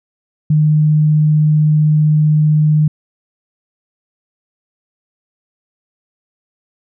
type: tone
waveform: sine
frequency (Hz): 152.6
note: D#3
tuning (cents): -33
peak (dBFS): -8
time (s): 0.5-2.88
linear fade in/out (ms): 5
effects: none